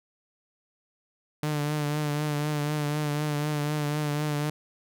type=tone with vibrato; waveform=sawtooth; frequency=148.9 Hz; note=D3; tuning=24 cents sharp; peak=-22 dBFS; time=1.43-4.5 s; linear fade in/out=2 ms; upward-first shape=triangle; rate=4 Hz; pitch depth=42 cents each way; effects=none